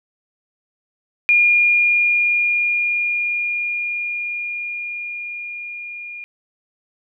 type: tone with level ramp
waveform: sine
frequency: 2421 Hz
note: D#7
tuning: 48 cents flat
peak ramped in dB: -10 to -30 dBFS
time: 1.29-6.24 s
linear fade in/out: 0 ms
effects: none